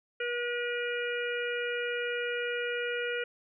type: harmonic tone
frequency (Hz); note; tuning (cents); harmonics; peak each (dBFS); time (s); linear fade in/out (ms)
481.5; B4; -44; 1 / 3 / 4 / 5 / 6; -33 / -35 / -41 / -39 / -41; 0.2-3.24; 5
effects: none